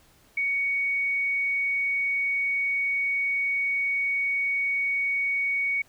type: tone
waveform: sine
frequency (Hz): 2235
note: C#7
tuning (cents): +14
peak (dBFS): -23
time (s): 0.37-5.82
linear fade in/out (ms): 5
effects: pink hiss -59 dBFS RMS until 5.88 s

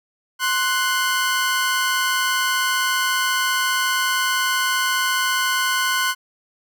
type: tone pair together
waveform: sawtooth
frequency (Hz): 1050 / 1484.9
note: C6 / F#6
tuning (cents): +6 / +6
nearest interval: tritone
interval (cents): 600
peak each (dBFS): -18 / -17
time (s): 0.39-6.15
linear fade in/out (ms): 50
effects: none

